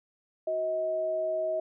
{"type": "tone pair together", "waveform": "sine", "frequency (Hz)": [370, 635], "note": ["F#4", "D#5"], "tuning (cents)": [0, 35], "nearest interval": "major sixth", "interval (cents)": 935, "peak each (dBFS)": [-38, -27], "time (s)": [0.47, 1.6], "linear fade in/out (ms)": 5, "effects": []}